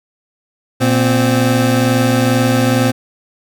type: tone pair together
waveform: 25% pulse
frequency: 118.82 / 259.9 Hz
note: A#2 / C4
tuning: +34 / -11 cents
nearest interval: octave + major second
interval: 1355 cents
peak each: -10 dBFS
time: 0.8-2.92 s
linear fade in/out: 20 ms
effects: none